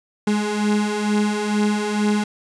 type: beating tone pair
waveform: 35% pulse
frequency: 207.7 / 209.9 Hz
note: G#3 / G#3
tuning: 0 / +19 cents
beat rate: 2.2 Hz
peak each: -22 / -18 dBFS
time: 0.27-2.24 s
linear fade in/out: 5 ms
effects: resampled to 22050 Hz